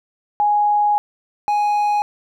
sine / triangle tone pair in turn, 830.6 / 830.6 Hz, G#5 / G#5, 0 / 0 cents, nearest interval unison, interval 0 cents, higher neither, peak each -13 dBFS, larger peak neither, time 0.4-0.98 / 1.48-2.02 s, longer first, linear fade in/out 0 ms, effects none

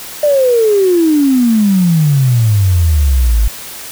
triangle exponential sweep, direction down, 604 to 51.1 Hz, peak -3 dBFS, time 0.23-3.48 s, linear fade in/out 5 ms, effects tanh soft clip ceiling -5 dBFS + white hiss -28 dBFS RMS until 3.91 s

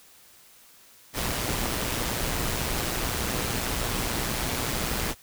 pink noise with amplitude modulation, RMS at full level -26 dBFS, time 1.13-5.15 s, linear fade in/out 50 ms, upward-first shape sine, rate 120 Hz, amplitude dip 55%, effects white hiss -54 dBFS RMS until 5.22 s

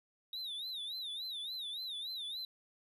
triangle tone with vibrato, 3755 Hz, A#7, 12 cents sharp, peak -38 dBFS, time 0.33-2.45 s, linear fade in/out 2 ms, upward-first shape sine, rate 3.5 Hz, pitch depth 150 cents each way, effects none

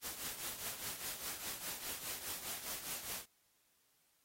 white noise with tremolo, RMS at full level -41 dBFS, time 0.01-3.26 s, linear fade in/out 50 ms, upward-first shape triangle, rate 4.9 Hz, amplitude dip 70%, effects white hiss -75 dBFS RMS until 4.24 s + AAC 48 kbps

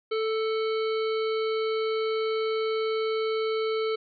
harmonic tone with a mistuned harmonic, 440 Hz, A4, in tune, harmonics 1 / 3 / 5 / 7 / 9 / 10, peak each -25 / -35 / -39 / -42 / -44 / -45 dBFS, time 0.11-3.96 s, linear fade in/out 10 ms, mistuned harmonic 5, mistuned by +16 cents, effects none

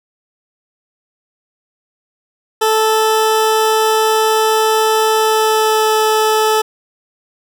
20% pulse tone with pitch glide, 438.1 to 434.6 Hz, A4 to A4, -7 to -21 cents, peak -6 dBFS, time 2.61-6.62 s, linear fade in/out 10 ms, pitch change -14 cents, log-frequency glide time 5.15-5.95 s, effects none

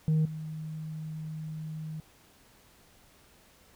sine tone with level steps, 156.5 Hz, D#3, 10 cents sharp, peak -20 / -35 dBFS, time 0.08-2 s, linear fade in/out 0 ms, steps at 0.25 s, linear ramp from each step 5 ms, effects tanh soft clip ceiling -21 dBFS + pink hiss -60 dBFS RMS until 3.75 s

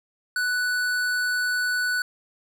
sine tone with tanh clipping, 1485 Hz, F#6, 6 cents sharp, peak -24 dBFS, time 0.36-2.02 s, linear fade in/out 2 ms, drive 17 dB, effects none

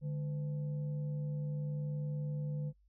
sine tone with frequency modulation, 148.1 Hz, D3, 15 cents sharp, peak -34 dBFS, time 0.01-2.73 s, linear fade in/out 50 ms, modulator 357 Hz, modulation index 0.32, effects noise-tail reverb RT60 0.1 s tail -24 dB re dry + added 50 Hz sine -65 dBFS peak until 2.88 s

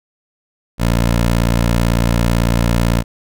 15% pulse tone, 58 Hz, A#1, 8 cents flat, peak -6 dBFS, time 0.78-3.04 s, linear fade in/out 50 ms, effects none

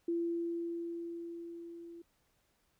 sine tone with level ramp, 339 Hz, E4, 49 cents sharp, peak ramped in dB -30 to -47 dBFS, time 0.08-2.02 s, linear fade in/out 5 ms, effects pink hiss -75 dBFS RMS until 2.79 s

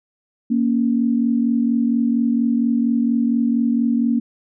sine tone pair together, 233.9 / 278.2 Hz, A#3 / C#4, +6 / +6 cents, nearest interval minor third, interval 300 cents, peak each -16 / -21 dBFS, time 0.5-4.2 s, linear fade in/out 10 ms, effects none

